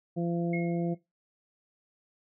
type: harmonic tone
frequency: 170.9 Hz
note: F3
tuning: 37 cents flat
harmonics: 1 / 2 / 3 / 4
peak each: -29 / -33 / -39 / -40 dBFS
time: 0.16-0.95 s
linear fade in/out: 20 ms
type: tone with exponential decay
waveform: sine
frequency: 2162 Hz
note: C#7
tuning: 44 cents flat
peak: -33 dBFS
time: 0.53-0.98 s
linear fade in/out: 5 ms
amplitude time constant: 96 ms
effects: noise-tail reverb RT60 0.2 s tail -18 dB re dry